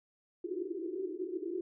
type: band-pass noise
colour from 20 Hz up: white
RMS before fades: -38 dBFS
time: 0.44-1.61 s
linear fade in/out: 2 ms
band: 330 to 390 Hz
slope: 96 dB/octave
effects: none